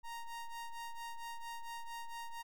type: ring-modulated tone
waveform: square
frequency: 466.2 Hz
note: A#4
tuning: in tune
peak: -40 dBFS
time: 0.03-2.43 s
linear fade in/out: 20 ms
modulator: 464 Hz
effects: none